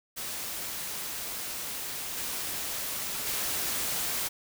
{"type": "noise with level steps", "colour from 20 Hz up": "white", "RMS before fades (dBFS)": [-36, -34, -31], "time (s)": [0.16, 4.29], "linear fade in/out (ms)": 20, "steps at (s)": [2.17, 3.26], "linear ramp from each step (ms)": 10, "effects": []}